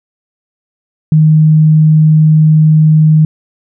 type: tone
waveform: sine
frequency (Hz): 155.56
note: D#3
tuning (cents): 0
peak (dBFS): -3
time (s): 1.12-3.25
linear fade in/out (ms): 2
effects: none